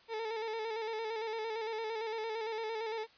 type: tone with vibrato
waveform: 30% pulse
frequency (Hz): 444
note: A4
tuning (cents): +16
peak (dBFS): -33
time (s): 0.08-3.07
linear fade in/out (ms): 50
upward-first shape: square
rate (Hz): 8.8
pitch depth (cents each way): 44
effects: white hiss -62 dBFS RMS until 3.17 s + resampled to 11025 Hz